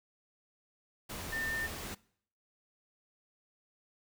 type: tone in noise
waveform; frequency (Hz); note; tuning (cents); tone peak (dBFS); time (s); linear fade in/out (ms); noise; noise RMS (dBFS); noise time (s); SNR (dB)
sine; 1802; A6; +41; -34; 1.32-1.67; 10; pink; -42; 1.09-1.95; +5
effects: noise-tail reverb RT60 0.6 s tail -22 dB re dry